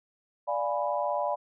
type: chord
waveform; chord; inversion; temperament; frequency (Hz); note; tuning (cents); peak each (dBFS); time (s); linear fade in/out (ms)
sine; D diminished seventh; none; equal; 587.3 / 698.5 / 830.6 / 987.8; D5 / F5 / Ab5 / Cb6; 0 / 0 / 0 / 0; -30 / -33 / -33 / -32; 0.47-1.36; 20
effects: none